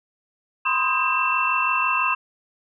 sine tone cluster, 1003 / 1049 / 1252 / 1600 / 2684 Hz, B5 / C6 / D#6 / G6 / E7, +26 / +4 / +10 / +35 / +31 cents, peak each -28 / -24 / -26 / -31 / -22 dBFS, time 0.65-2.15 s, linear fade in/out 10 ms, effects none

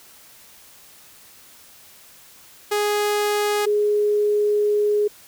sawtooth / sine tone pair in turn, 415.3 / 416.8 Hz, G#4 / G#4, 0 / +6 cents, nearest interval unison, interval 6 cents, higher second, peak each -15 / -16 dBFS, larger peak first, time 2.71-3.66 / 3.66-5.08 s, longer second, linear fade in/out 10 ms, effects white hiss -48 dBFS RMS until 5.27 s

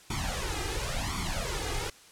pink noise with flanger, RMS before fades -32 dBFS, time 0.1-1.9 s, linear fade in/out 5 ms, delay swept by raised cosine 0.88 to 2.48 ms, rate 0.94 Hz, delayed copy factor +0.85, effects white hiss -54 dBFS RMS until 2.11 s + low-pass 9000 Hz 12 dB/octave

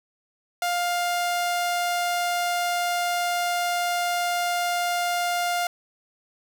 sawtooth tone, 703 Hz, F5, 11 cents sharp, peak -19 dBFS, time 0.62-5.67 s, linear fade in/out 2 ms, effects none

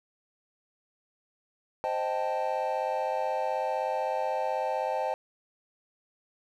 triangle chord, A half-diminished seventh, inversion first, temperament equal, 523.3 / 622.3 / 784 / 880 Hz, C5 / Eb5 / G5 / A5, 0 / 0 / 0 / 0 cents, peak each -31 dBFS, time 1.84-5.14 s, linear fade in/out 0 ms, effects none

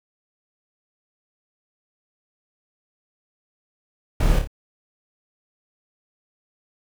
brown noise with echo, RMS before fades -19 dBFS, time 4.2-4.39 s, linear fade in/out 5 ms, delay 28 ms, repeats 3, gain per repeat -5 dB, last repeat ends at 4.474 s, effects none

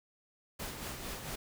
pink noise with tremolo, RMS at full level -40 dBFS, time 0.59-1.36 s, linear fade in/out 10 ms, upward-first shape sine, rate 4.4 Hz, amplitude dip 45%, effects none

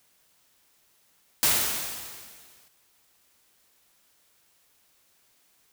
white noise with exponential decay, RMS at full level -20 dBFS, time 1.43-2.68 s, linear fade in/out 0 ms, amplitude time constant 270 ms, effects white hiss -65 dBFS RMS until 5.72 s

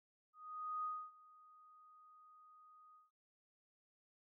sine tone with ADSR envelope, 1244.5 Hz, D#6, in tune, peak -38 dBFS, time 0.33-3.11 s, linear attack 510 ms, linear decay 270 ms, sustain -23 dB, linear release 160 ms, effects none

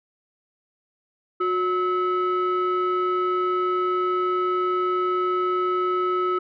sine tone pair together, 363.4 / 1295 Hz, F#4 / E6, -31 / -31 cents, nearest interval octave + minor seventh, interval 2200 cents, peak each -21 dBFS, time 1.4-6.39 s, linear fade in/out 10 ms, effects tanh soft clip ceiling -17 dBFS

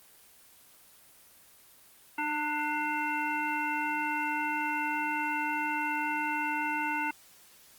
harmonic tone with a mistuned harmonic, 300.3 Hz, D4, 39 cents sharp, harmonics 1 / 3 / 5 / 7 / 9, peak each -37 / -32 / -35 / -37 / -37 dBFS, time 2.18-7.11 s, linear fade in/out 5 ms, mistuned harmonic 5, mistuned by -32 cents, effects white hiss -57 dBFS RMS until 7.78 s + Opus 24 kbps

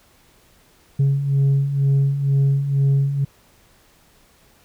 sine beating tone pair, 136.7 / 138.8 Hz, C#3 / C#3, -24 / +3 cents, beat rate 2.1 Hz, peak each -20 / -14 dBFS, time 0.99-3.25 s, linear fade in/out 10 ms, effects tanh soft clip ceiling -12 dBFS + pink hiss -55 dBFS RMS until 4.64 s

